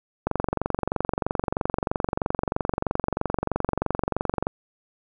click train, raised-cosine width 1 ms, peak -9 dBFS, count 98, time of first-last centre 0.27-4.469 s, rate 23.1 Hz, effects none

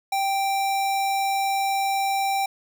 square tone, 784 Hz, G5, in tune, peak -22 dBFS, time 0.12-2.46 s, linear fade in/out 5 ms, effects none

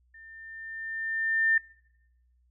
sine tone with level ramp, 1800 Hz, A6, 39 cents sharp, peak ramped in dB -48 to -19 dBFS, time 0.14-1.58 s, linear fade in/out 5 ms, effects noise-tail reverb RT60 0.9 s tail -25 dB re dry + added 61 Hz sine -63 dBFS peak until 2.5 s

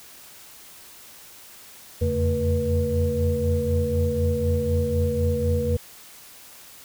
sine tone cluster, 84.4 / 88.4 / 140.9 / 225.3 / 483.7 Hz, E2 / F2 / C#3 / A3 / B4, +41 / +22 / +29 / +41 / -36 cents, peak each -24 / -26 / -31 / -29 / -24 dBFS, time 2.01-5.77 s, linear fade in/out 10 ms, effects tanh soft clip ceiling -9 dBFS + white hiss -46 dBFS RMS until 6.84 s

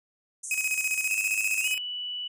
pink band-pass noise, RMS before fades -37 dBFS, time 0.43-1.74 s, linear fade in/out 10 ms, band 6200 to 9900 Hz, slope 96 dB/octave
45% pulse tone with tremolo, 2535 Hz, D#7, 32 cents sharp, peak -24 dBFS, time 0.51-1.78 s, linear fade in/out 2 ms, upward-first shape square, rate 15 Hz, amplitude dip 60%
sine tone with pitch glide, 2637 to 2960 Hz, E7 to F#7, 0 to 0 cents, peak -31 dBFS, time 1.09-2.28 s, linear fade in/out 10 ms, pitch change +200 cents, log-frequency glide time 1.61-1.67 s
effects none

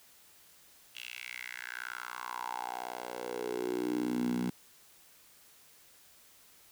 10% pulse tone with high-pass filter sweep, 61 Hz, B1, 21 cents flat, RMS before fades -37 dBFS, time 0.95-4.5 s, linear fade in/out 5 ms, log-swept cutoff 2900 to 200 Hz, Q 5.2, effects white hiss -60 dBFS RMS until 6.71 s

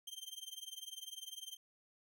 sawtooth tone with tremolo, 3148 Hz, G7, 7 cents sharp, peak -39 dBFS, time 0.07-1.57 s, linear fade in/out 5 ms, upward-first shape triangle, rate 20 Hz, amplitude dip 100%, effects none

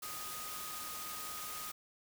sine tone in noise, 1244.5 Hz, D#6, in tune, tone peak -47 dBFS, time 0.02-1.72 s, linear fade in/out 10 ms, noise white, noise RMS -44 dBFS, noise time 0.02-1.72 s, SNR -6 dB, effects none

